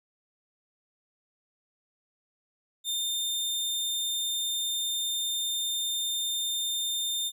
sawtooth tone, 3615 Hz, A7, 46 cents sharp, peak -25 dBFS, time 2.84-7.32 s, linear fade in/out 50 ms, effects none

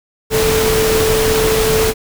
sine tone in noise, 440 Hz, A4, in tune, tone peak -13 dBFS, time 0.3-1.94 s, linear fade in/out 50 ms, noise pink, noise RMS -17 dBFS, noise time 0.3-1.94 s, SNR +1 dB, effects none

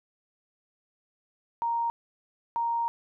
sine tone bursts at uneven times, 932.3 Hz, A#5, in tune, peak -25 dBFS, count 2, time 1.62-1.9 / 2.56-2.88 s, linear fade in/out 0 ms, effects none

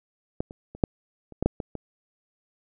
clicks, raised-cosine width 2 ms, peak -13 / -27 / -27 / -6 / -30 / -11 / -6 / -17 / -20 dBFS, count 9, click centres 0.405 / 0.509 / 0.75 / 0.838 / 1.323 / 1.426 / 1.46 / 1.602 / 1.753 s, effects none

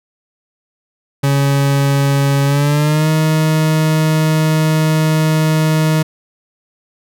40% pulse tone with pitch glide, 139.6 to 156.7 Hz, C#3 to D#3, +13 to +13 cents, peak -10 dBFS, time 1.23-6.03 s, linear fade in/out 10 ms, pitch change +200 cents, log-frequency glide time 2.45-3.09 s, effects none

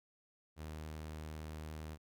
sawtooth tone, 77.6 Hz, D#2, 4 cents flat, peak -40 dBFS, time 0.56-1.98 s, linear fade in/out 50 ms, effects none

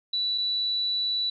sine tone pair in turn, 3951 / 3951 Hz, B7 / B7, 0 / 0 cents, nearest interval unison, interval 0 cents, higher neither, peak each -24 dBFS, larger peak neither, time 0.13-0.38 / 0.38-1.3 s, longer second, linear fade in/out 5 ms, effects none

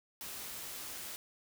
white noise, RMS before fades -44 dBFS, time 0.21-1.16 s, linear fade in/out 0 ms, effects none

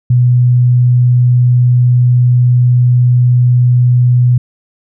sine tone, 123.47 Hz, B2, in tune, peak -5 dBFS, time 0.1-4.38 s, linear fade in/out 5 ms, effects none

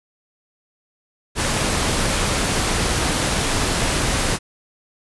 pink noise, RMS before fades -20 dBFS, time 1.35-4.39 s, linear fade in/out 50 ms, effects resampled to 24000 Hz

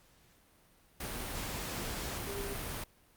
sine tone in noise, 399.8 Hz, G4, 34 cents sharp, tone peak -40 dBFS, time 2.27-2.54 s, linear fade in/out 5 ms, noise pink, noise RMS -39 dBFS, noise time 1-2.84 s, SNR -4 dB, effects pink hiss -65 dBFS RMS until 3.16 s + Opus 48 kbps

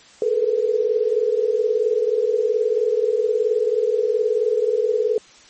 sine tone cluster, 424.8 / 443.6 / 487.9 Hz, G#4 / A4 / B4, +39 / +14 / -21 cents, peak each -21 dBFS, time 0.22-5.18 s, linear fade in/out 2 ms, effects white hiss -48 dBFS RMS until 5.49 s + MP3 32 kbps

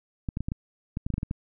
clicks, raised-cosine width 5 ms, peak -17 dBFS, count 12, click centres 0.288 / 0.371 / 0.406 / 0.485 / 0.519 / 0.971 / 1.065 / 1.103 / 1.14 / 1.181 / 1.231 / 1.311 s, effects none

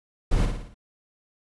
brown noise with echo, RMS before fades -21 dBFS, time 0.31-0.46 s, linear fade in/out 10 ms, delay 57 ms, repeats 5, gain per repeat -5 dB, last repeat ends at 0.745 s, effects resampled to 24000 Hz

